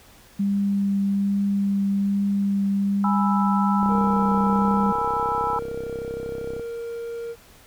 sine tone with vibrato, 199.1 Hz, G3, 27 cents sharp, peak -19 dBFS, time 0.39-4.92 s, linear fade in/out 10 ms, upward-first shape triangle, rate 1.2 Hz, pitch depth 10 cents each way
sine chord, E major, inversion first, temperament equal, 830.6 / 987.8 / 1318.5 Hz, G#5 / B5 / E6, 0 / 0 / 0 cents, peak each -26 dBFS, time 3.04-5.59 s, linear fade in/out 2 ms
click train, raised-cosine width 2 ms, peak -21 dBFS, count 92, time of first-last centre 3.83-6.596 s, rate 32.9 Hz
triangle tone, 466.2 Hz, A#4, in tune, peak -27 dBFS, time 3.87-7.36 s, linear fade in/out 50 ms
effects pink hiss -51 dBFS RMS until 7.66 s

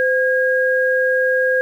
sine tone pair together, 514 / 1631.8 Hz, C5 / G#6, -31 / -31 cents, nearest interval octave + minor sixth, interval 2000 cents, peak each -16 / -17 dBFS, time 0-1.61 s, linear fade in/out 0 ms, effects 8-bit

